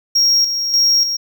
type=tone with tremolo; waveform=triangle; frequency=5588 Hz; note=F8; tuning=in tune; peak=-9 dBFS; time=0.15-1.17 s; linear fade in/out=10 ms; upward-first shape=square; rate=1.7 Hz; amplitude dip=55%; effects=none